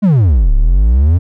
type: exponential two-way sweep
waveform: triangle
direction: down then up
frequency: 220 to 33 to 92.3 Hz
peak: -4 dBFS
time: 0.02-1.19 s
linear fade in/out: 20 ms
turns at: 0.54 s
effects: none